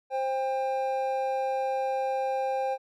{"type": "tone pair together", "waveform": "triangle", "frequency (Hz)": [527, 799], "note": ["C5", "G5"], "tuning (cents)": [12, 33], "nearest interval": "perfect fifth", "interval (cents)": 721, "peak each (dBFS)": -27, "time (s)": [0.1, 2.78], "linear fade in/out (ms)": 50, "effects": []}